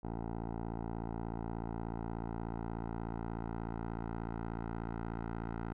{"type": "tone with low-pass filter sweep", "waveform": "10% pulse", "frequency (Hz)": 56.6, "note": "A1", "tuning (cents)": 50, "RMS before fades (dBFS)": -40, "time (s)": [0.03, 5.73], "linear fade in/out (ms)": 10, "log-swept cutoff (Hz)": [820, 1300], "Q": 1.5, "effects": []}